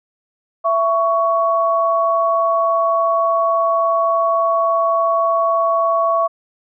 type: tone pair together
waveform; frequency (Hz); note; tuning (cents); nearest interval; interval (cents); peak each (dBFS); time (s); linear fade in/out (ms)
sine; 666.5 / 1117; E5 / C#6; +19 / +13; major sixth; 894; -16; 0.64-6.28; 20
effects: none